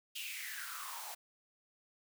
white noise with high-pass filter sweep, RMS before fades -44 dBFS, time 0.15-1.15 s, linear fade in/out 10 ms, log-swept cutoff 3000 to 720 Hz, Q 6.9, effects none

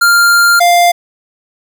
square tone pair in turn, 1396.9 / 698.5 Hz, F6 / F5, 0 / 0 cents, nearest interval octave, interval 1200 cents, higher first, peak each -6 dBFS, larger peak neither, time 0.01-0.6 / 0.6-0.92 s, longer first, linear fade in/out 10 ms, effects 8-bit

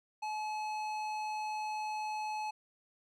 sine tone with tanh clipping, 856 Hz, A5, 48 cents flat, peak -37 dBFS, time 0.22-2.51 s, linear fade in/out 10 ms, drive 15 dB, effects none

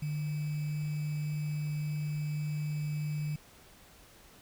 sine tone with sample-and-hold, 150.3 Hz, D3, 40 cents sharp, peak -31 dBFS, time 0.02-3.36 s, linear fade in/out 5 ms, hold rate 2450 Hz, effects pink hiss -57 dBFS RMS until 4.41 s

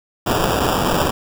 white noise with sample-and-hold, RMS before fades -18 dBFS, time 0.26-1.11 s, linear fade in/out 10 ms, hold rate 2100 Hz, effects none

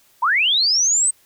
sine linear sweep, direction up, 880 to 8372 Hz, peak -14 dBFS, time 0.22-1.11 s, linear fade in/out 10 ms, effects white hiss -56 dBFS RMS until 1.25 s

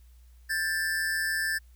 square tone pair together, 1593.6 / 1760 Hz, G6 / A6, +28 / 0 cents, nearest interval major second, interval 172 cents, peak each -32 / -29 dBFS, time 0.49-1.59 s, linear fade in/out 20 ms, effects added 60 Hz sine -51 dBFS peak until 1.75 s + white hiss -68 dBFS RMS until 1.75 s

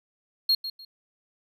triangle tone with echo, 4274 Hz, C8, 36 cents sharp, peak -17 dBFS, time 0.49-0.55 s, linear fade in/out 5 ms, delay 150 ms, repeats 2, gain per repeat -12 dB, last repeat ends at 0.85 s, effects none

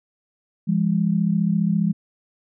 sine tone pair together, 169.6 / 204.4 Hz, E3 / G#3, +50 / -27 cents, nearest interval minor third, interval 323 cents, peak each -20 dBFS, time 0.67-1.93 s, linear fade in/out 20 ms, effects none

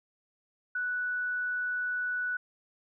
sine tone, 1480 Hz, F#6, in tune, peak -29 dBFS, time 0.75-2.37 s, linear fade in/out 5 ms, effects none

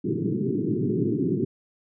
white band-pass noise, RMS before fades -25 dBFS, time 0.04-1.45 s, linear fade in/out 10 ms, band 110 to 410 Hz, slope 96 dB/octave, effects none

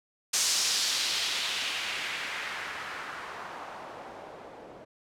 blue noise with low-pass filter sweep, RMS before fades -33 dBFS, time 0.33-4.85 s, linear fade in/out 10 ms, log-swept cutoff 6500 to 490 Hz, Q 1.5, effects none

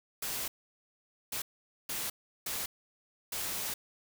white noise bursts at uneven times, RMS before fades -36 dBFS, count 5, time 0.22-0.48 / 1.32-1.42 / 1.89-2.1 / 2.46-2.66 / 3.32-3.74 s, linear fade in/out 5 ms, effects none

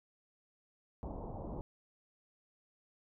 pink low-pass noise, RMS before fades -43 dBFS, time 1.03-1.61 s, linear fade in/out 0 ms, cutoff 960 Hz, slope 48 dB/octave, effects none

